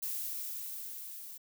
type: noise with level ramp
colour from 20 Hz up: violet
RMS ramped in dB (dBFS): -36 to -47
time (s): 0.02-1.38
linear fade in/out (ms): 10
effects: none